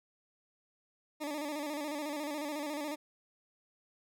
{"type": "tone with vibrato", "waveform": "20% pulse", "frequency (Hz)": 295.9, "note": "D4", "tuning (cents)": 13, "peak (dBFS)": -31, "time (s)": [1.2, 2.96], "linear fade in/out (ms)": 20, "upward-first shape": "square", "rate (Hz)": 14, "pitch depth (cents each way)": 60, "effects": []}